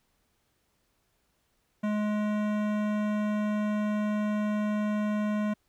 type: tone with hard clipping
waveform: sine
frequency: 210.4 Hz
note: G#3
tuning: 23 cents sharp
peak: -28 dBFS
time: 1.83-5.54 s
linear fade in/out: 10 ms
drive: 17 dB
effects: pink hiss -73 dBFS RMS until 5.68 s